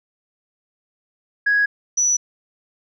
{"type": "tone pair in turn", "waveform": "sine", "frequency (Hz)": [1661.2, 5920], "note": ["G#6", "F#8"], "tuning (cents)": [0, 0], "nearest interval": "octave + minor seventh", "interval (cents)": 2200, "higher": "second", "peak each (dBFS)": [-13, -14], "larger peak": "first", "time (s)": [[1.46, 1.66], [1.97, 2.17]], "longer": "neither", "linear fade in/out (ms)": 10, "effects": ["tanh soft clip ceiling -10 dBFS"]}